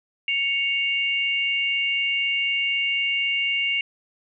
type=tone pair together; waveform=sine; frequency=2218 / 2794 Hz; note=C#7 / F7; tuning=0 / 0 cents; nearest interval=major third; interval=400 cents; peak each=-24 / -23 dBFS; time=0.28-3.81 s; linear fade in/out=2 ms; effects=none